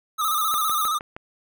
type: tone with vibrato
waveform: square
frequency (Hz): 1244.5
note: D#6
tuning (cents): 0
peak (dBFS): -22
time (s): 0.18-0.99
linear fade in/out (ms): 20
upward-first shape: square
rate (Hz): 15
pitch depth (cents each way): 61
type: high-pass noise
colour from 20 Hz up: white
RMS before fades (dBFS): -30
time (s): 0.22-0.89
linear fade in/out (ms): 20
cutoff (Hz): 9200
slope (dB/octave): 96
type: click train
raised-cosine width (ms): 0.5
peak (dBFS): -20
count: 5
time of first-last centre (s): 0.54-1.165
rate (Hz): 6.4
effects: none